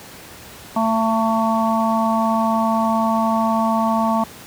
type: harmonic tone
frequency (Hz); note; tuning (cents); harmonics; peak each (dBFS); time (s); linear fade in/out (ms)
223.8; A3; +30; 1 / 3 / 4 / 5; -19 / -22 / -21 / -23; 0.76-4.24; 5
effects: pink hiss -39 dBFS RMS until 4.46 s + high-pass 80 Hz 12 dB/octave